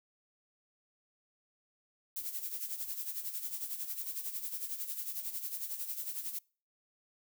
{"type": "noise with tremolo", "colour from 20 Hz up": "violet", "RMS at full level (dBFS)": -37, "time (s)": [2.16, 6.39], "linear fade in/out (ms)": 5, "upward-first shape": "sine", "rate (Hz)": 11, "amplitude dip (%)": 65, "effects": ["noise-tail reverb RT60 0.4 s tail -26 dB re dry"]}